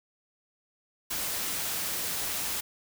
white noise, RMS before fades -32 dBFS, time 1.1-2.61 s, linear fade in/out 10 ms, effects none

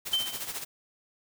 white noise with tremolo, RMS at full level -34 dBFS, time 0.05-0.65 s, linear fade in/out 20 ms, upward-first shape sine, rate 14 Hz, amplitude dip 65%
sine tone with exponential decay, 3098 Hz, G7, 21 cents flat, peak -21 dBFS, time 0.13-0.52 s, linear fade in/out 5 ms, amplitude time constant 84 ms
effects none

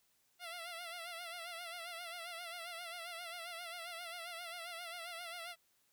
10% pulse tone with vibrato, 686 Hz, F5, 31 cents flat, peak -36 dBFS, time 0.39-5.56 s, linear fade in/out 50 ms, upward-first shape sine, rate 7.5 Hz, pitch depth 74 cents each way, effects white hiss -75 dBFS RMS until 5.92 s

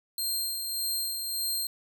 15% pulse tone with tremolo, 4186 Hz, C8, in tune, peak -21 dBFS, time 0.18-1.67 s, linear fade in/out 2 ms, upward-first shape sine, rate 1.7 Hz, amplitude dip 40%, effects none

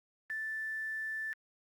sine tone with quantisation, 1760 Hz, A6, in tune, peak -35 dBFS, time 0.3-1.33 s, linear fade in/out 0 ms, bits 10, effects Opus 48 kbps

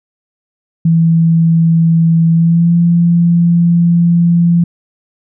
sine tone with pitch glide, 164.81 to 171.02 Hz, E3 to F3, 0 to -36 cents, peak -6 dBFS, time 0.85-4.64 s, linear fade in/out 5 ms, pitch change +64 cents, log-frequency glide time 2.32-2.75 s, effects none

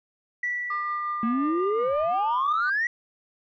sine tone with exponential decay, 1956 Hz, B6, 17 cents flat, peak -23 dBFS, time 0.43-2.14 s, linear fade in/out 5 ms, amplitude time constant 370 ms
sine tone with tremolo, 1200 Hz, D6, 37 cents sharp, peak -25 dBFS, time 0.7-2.7 s, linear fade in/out 5 ms, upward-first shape triangle, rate 5.6 Hz, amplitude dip 25%
sine exponential sweep, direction up, 220 to 1957 Hz, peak -21 dBFS, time 1.23-2.87 s, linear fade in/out 2 ms
effects tanh soft clip ceiling -18 dBFS

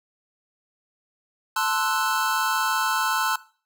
square chord, F# half-diminished seventh, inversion first, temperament equal, 880 / 1046.5 / 1318.5 / 1480 Hz, A5 / C6 / E6 / F#6, 0 / 0 / 0 / 0 cents, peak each -28 dBFS, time 1.56-3.36 s, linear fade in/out 5 ms, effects noise-tail reverb RT60 0.4 s tail -19 dB re dry

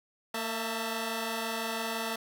10% pulse tone cluster, 227.3 / 656 / 890 Hz, A#3 / E5 / A5, -43 / -9 / +20 cents, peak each -26 / -29 / -30 dBFS, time 0.34-2.16 s, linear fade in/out 5 ms, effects none

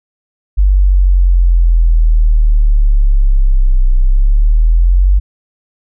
sine exponential two-way sweep, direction down then up, 49 to 31.14 to 49 Hz, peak -5 dBFS, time 0.57-5.2 s, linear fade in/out 20 ms, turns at 3.95 s, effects none

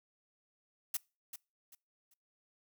blue noise with echo, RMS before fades -34 dBFS, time 0.94-0.97 s, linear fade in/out 5 ms, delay 390 ms, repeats 3, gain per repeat -11 dB, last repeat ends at 2.14 s, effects noise-tail reverb RT60 0.3 s tail -25 dB re dry

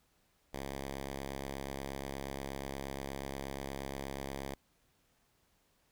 5% pulse tone, 68.4 Hz, C#2, 23 cents flat, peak -28 dBFS, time 0.53-4.55 s, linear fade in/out 10 ms, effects pink hiss -73 dBFS RMS until 5.91 s

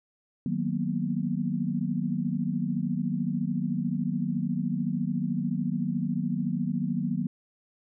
sine chord, B major seventh, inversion first, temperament equal, 155.56 / 185 / 233.1 / 246.9 Hz, D#3 / F#3 / A#3 / B3, 0 / 0 / 0 / 0 cents, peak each -32 / -30 / -31 / -33 dBFS, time 0.46-7.27 s, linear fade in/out 2 ms, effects none

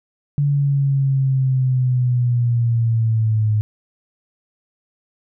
sine linear sweep, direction down, 144.2 to 106.2 Hz, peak -14 dBFS, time 0.38-3.61 s, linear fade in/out 0 ms, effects none

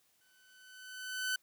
sawtooth tone with exponential growth, 1511 Hz, F#6, 36 cents sharp, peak -27 dBFS, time 0.21-1.36 s, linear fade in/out 5 ms, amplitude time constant 250 ms, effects white hiss -72 dBFS RMS until 1.42 s + high-pass 60 Hz 12 dB/octave

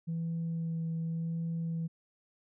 sine tone with vibrato, 164.81 Hz, E3, in tune, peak -30 dBFS, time 0.07-1.88 s, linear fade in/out 20 ms, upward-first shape sine, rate 0.89 Hz, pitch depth 12 cents each way, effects tanh soft clip ceiling -29 dBFS

